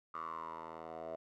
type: tone with band-pass filter sweep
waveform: 10% pulse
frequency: 81.4 Hz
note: E2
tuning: 21 cents flat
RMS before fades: -45 dBFS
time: 0.14-1.16 s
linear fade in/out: 5 ms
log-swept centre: 1200 to 650 Hz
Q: 8.6
effects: none